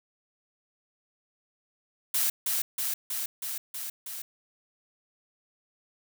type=noise with echo; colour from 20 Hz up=blue; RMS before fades=-26 dBFS; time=2.14-2.3 s; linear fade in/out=5 ms; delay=320 ms; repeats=6; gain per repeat=-2 dB; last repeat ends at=4.22 s; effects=none